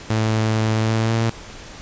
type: tone with pitch glide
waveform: sawtooth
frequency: 110 to 113.75 Hz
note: A2 to A#2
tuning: 0 to -42 cents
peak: -13 dBFS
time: 0.1-1.3 s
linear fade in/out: 5 ms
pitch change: +58 cents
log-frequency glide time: 0.77-1.15 s
effects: pink hiss -38 dBFS RMS until 1.81 s + resampled to 16000 Hz